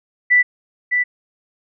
sine tone with echo, 1975.5 Hz, B6, in tune, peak -9 dBFS, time 0.3-0.43 s, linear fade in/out 20 ms, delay 610 ms, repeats 1, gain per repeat -5 dB, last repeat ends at 1.04 s, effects none

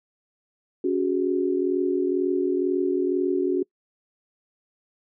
sine tone cluster, 281.7 / 367.7 / 409.8 Hz, C#4 / F#4 / G#4, +28 / -11 / -23 cents, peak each -26 / -22 / -30 dBFS, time 0.84-3.63 s, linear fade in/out 5 ms, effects noise-tail reverb RT60 0.1 s tail -26 dB re dry

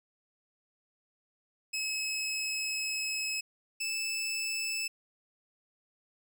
20% pulse tone pair in turn, 2576 / 2627 Hz, E7 / E7, -41 / -7 cents, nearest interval unison, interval 34 cents, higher second, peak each -27 dBFS, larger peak neither, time 1.73-3.41 / 3.8-4.88 s, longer first, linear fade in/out 10 ms, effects none

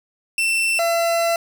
40% pulse tone pair in turn, 2685 / 674.6 Hz, E7 / E5, +31 / +40 cents, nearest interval 2 octaves, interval 2391 cents, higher first, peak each -16 dBFS, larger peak neither, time 0.38-0.79 / 0.79-1.36 s, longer second, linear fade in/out 2 ms, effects none

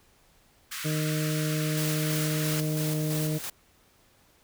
pink high-pass noise, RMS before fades -36 dBFS, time 0.71-2.61 s, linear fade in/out 10 ms, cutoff 1200 Hz, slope 48 dB/octave
harmonic tone, 154.1 Hz, D#3, 16 cents flat, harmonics 1 / 2 / 3 / 4, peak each -27 / -33 / -37 / -39 dBFS, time 0.84-3.39 s, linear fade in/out 20 ms
white noise with tremolo, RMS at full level -35 dBFS, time 1.77-3.5 s, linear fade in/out 5 ms, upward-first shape square, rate 3 Hz, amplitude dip 40%
effects pink hiss -62 dBFS RMS until 4.43 s

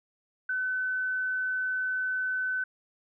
sine tone, 1513 Hz, F#6, 38 cents sharp, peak -27 dBFS, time 0.49-2.64 s, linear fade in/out 5 ms, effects none

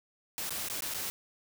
white noise with dropouts, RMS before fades -36 dBFS, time 0.38-1.1 s, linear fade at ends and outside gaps 0 ms, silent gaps 0.494-0.506 / 0.685-0.699 / 0.806-0.822 / 0.938-0.945 s, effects none

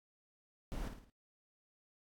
brown noise with echo, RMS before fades -40 dBFS, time 0.72-0.88 s, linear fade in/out 0 ms, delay 55 ms, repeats 4, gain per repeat -6 dB, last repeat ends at 1.1 s, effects AAC 64 kbps

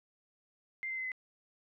sine tone with pitch steps, 2093 / 2073 / 2052 / 2032 Hz, C7 / C7 / C7 / B6, 0 / -17 / -34 / +49 cents, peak -35 dBFS, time 0.83-1.118 s, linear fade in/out 0 ms, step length 72 ms, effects none

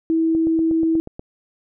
sine tone, 324.9 Hz, E4, 25 cents flat, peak -15 dBFS, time 0.1-1 s, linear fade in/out 0 ms
click train, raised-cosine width 2 ms, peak -19 dBFS, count 8, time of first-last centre 0.35-1.194 s, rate 8.29 Hz
effects none

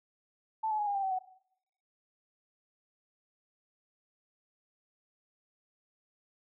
sine tone with pitch steps, 880 / 855.9 / 832.5 / 809.8 / 787.6 / 766.1 / 745.1 Hz, A5 / A5 / G#5 / G#5 / G5 / G5 / F#5, 0 / -48 / +4 / -44 / +8 / -40 / +12 cents, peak -29 dBFS, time 0.63-1.19 s, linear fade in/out 10 ms, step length 80 ms, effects noise-tail reverb RT60 0.7 s tail -18 dB re dry

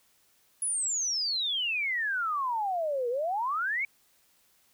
sine exponential two-way sweep, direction down then up, 10480 to 466.2 to 2296 Hz, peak -27 dBFS, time 0.62-3.85 s, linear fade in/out 2 ms, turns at 3.09 s, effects white hiss -66 dBFS RMS until 4.73 s

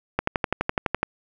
click train, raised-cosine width 0.5 ms, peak -6 dBFS, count 11, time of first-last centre 0.19-1.03 s, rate 11.9 Hz, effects none

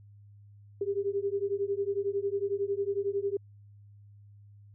sine beating tone pair, 394 / 405 Hz, G4 / G#4, +9 / -43 cents, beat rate 11 Hz, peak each -31 dBFS, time 0.81-3.37 s, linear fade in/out 5 ms, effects added 102 Hz sine -51 dBFS peak until 4.74 s

